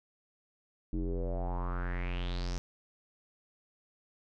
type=tone with low-pass filter sweep; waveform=square; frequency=44.32 Hz; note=F1; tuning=26 cents sharp; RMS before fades=-34 dBFS; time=0.93-2.58 s; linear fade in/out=0 ms; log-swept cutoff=290 to 6100 Hz; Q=5.1; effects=none